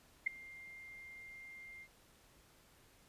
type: tone with ADSR envelope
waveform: sine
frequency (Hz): 2100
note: C7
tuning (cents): +6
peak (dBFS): -27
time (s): 0.26-1.88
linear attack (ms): 12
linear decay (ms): 5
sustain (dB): -23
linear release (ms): 62
effects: pink hiss -66 dBFS RMS until 3.08 s + resampled to 32000 Hz